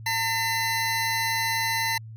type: tone pair together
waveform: 25% pulse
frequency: 904 / 2028 Hz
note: A5 / B6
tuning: +47 / +45 cents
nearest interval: octave + major second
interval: 1398 cents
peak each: -23 dBFS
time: 0.06-1.98 s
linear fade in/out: 5 ms
effects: added 111 Hz sine -38 dBFS peak until 2.16 s